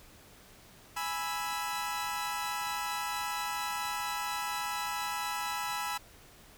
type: chord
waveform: sawtooth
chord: E major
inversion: first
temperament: equal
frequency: 830.6 / 987.8 / 1318.5 Hz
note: G#5 / B5 / E6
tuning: 0 / 0 / 0 cents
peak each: -34 / -33 / -34 dBFS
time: 0.96-5.98 s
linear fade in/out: 10 ms
effects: pink hiss -56 dBFS RMS until 6.57 s

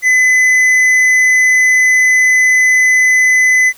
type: tone with tanh clipping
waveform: sine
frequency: 2016 Hz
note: B6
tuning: 35 cents sharp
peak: -8 dBFS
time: 0.02-3.73 s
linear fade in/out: 50 ms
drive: 8 dB
effects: white hiss -42 dBFS RMS until 3.77 s

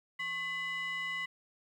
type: tone with frequency modulation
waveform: sine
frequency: 2010 Hz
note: B6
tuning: 30 cents sharp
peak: -32 dBFS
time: 0.19-1.26 s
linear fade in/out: 10 ms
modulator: 921 Hz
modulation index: 0.7
effects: tanh soft clip ceiling -32 dBFS + 11-bit

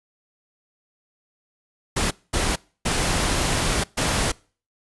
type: noise bursts at uneven times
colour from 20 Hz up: pink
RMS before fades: -22 dBFS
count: 4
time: 1.96-2.11 / 2.33-2.56 / 2.85-3.84 / 3.97-4.32 s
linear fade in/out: 10 ms
effects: noise-tail reverb RT60 0.4 s tail -24 dB re dry + resampled to 24000 Hz

